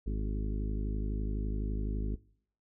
harmonic tone with a mistuned harmonic, 51.91 Hz, G#1, in tune, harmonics 1 / 2 / 3 / 4 / 5 / 6 / 7 / 8, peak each -31 / -41 / -45 / -42 / -44 / -48 / -49 / -49 dBFS, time 0.06-2.16 s, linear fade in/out 10 ms, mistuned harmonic 8, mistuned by +32 cents, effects noise-tail reverb RT60 0.6 s tail -22 dB re dry

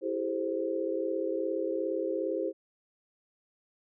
sine chord, A minor seventh, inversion second, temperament equal with one note detuned, 329.6 / 392 / 429.2 / 523.3 Hz, E4 / G4 / A4 / C5, 0 / 0 / -43 / 0 cents, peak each -34 / -34 / -37 / -33 dBFS, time 0.01-2.53 s, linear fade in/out 50 ms, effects none

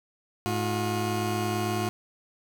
20% pulse tone pair together, 106.6 / 358.6 Hz, G#2 / F4, +46 / +46 cents, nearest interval octave + major sixth, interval 2100 cents, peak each -24 dBFS, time 0.46-1.89 s, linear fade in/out 0 ms, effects none

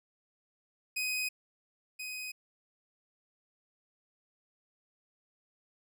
sawtooth tone pair in turn, 2508 / 2508 Hz, D#7 / D#7, +13 / +13 cents, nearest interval unison, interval 0 cents, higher neither, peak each -28 / -35 dBFS, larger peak first, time 0.96-1.29 / 1.99-2.32 s, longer neither, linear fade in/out 10 ms, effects none

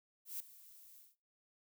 violet noise with ADSR envelope, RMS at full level -41 dBFS, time 0.25-1.16 s, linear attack 150 ms, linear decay 4 ms, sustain -18 dB, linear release 180 ms, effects noise-tail reverb RT60 0.4 s tail -24 dB re dry

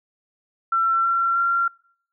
sine tone with pitch steps, 1348 / 1362.1 / 1376.3 Hz, E6 / F6 / F6, +38 / -44 / -26 cents, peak -17 dBFS, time 0.72-1.68 s, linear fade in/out 5 ms, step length 320 ms, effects noise-tail reverb RT60 0.6 s tail -26 dB re dry

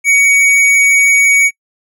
square tone, 2247 Hz, C#7, 23 cents sharp, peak -7 dBFS, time 0.04-1.51 s, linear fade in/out 50 ms, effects noise-tail reverb RT60 0.1 s tail -25 dB re dry + low-pass 12000 Hz 12 dB/octave

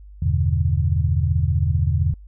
sine chord, E minor seventh, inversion none, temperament equal with one note detuned, 82.41 / 98 / 123.47 / 146.32 Hz, E2 / G2 / B2 / D3, 0 / 0 / 0 / -6 cents, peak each -19 / -23 / -24 / -24 dBFS, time 0.22-2.14 s, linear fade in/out 5 ms, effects added 50 Hz sine -39 dBFS peak until 2.27 s

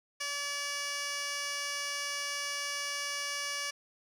15% pulse tone with band-pass filter, 573 Hz, D5, 43 cents flat, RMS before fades -36 dBFS, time 0.2-3.71 s, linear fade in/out 10 ms, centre 4600 Hz, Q 1.2, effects none

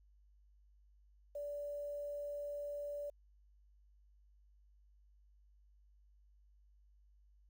sine tone with quantisation, 580 Hz, D5, 22 cents flat, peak -40 dBFS, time 1.35-3.1 s, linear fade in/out 5 ms, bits 11, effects added 50 Hz sine -64 dBFS peak until 7.49 s

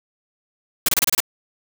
white noise bursts, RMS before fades -17 dBFS, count 7, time 0.86-1.203 s, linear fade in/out 2 ms, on 25 ms, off 28 ms, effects none

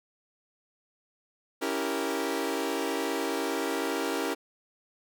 sawtooth chord, C# diminished seventh, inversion none, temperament equal with one note detuned, 279.8 / 329.6 / 392 / 466.2 Hz, C#4 / E4 / G4 / Bb4, +16 / 0 / 0 / 0 cents, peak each -30 dBFS, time 1.61-4.35 s, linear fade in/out 20 ms, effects none

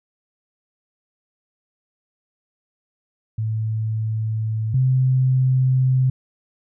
sine tone pair in turn, 110 / 129.65 Hz, A2 / C3, 0 / -15 cents, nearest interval minor third, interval 285 cents, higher second, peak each -20 / -14 dBFS, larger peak second, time 3.38-4.74 / 4.74-6.1 s, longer neither, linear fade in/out 5 ms, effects none

